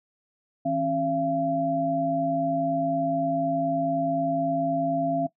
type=tone cluster; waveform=sine; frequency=162.1 / 271.7 / 681 Hz; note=E3 / C#4 / F5; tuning=-29 / -35 / -44 cents; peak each=-33 / -27 / -25 dBFS; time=0.65-5.27 s; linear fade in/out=10 ms; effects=noise-tail reverb RT60 0.1 s tail -17 dB re dry